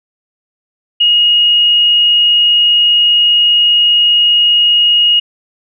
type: tone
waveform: sine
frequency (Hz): 2875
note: F7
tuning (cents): +50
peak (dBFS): -6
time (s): 1-5.2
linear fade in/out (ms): 10
effects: none